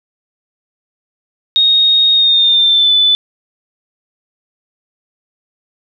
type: tone with pitch glide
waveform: sine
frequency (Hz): 3729 to 3499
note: A#7 to A7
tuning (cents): 0 to -10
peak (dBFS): -7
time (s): 1.56-3.15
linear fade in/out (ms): 0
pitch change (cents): -110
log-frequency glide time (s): 2.13-2.93
effects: none